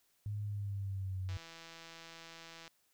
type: tone with pitch glide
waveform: sine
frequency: 103.83 to 93.58 Hz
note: G#2 to F#2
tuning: 0 to +20 cents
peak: -36 dBFS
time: 0.26-1.37 s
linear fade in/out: 0 ms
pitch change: -180 cents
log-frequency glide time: 0.44-1.2 s
type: click train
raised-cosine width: 0.2 ms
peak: -34 dBFS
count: 230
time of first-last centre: 1.29-2.678 s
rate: 165 Hz
effects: white hiss -74 dBFS RMS until 2.93 s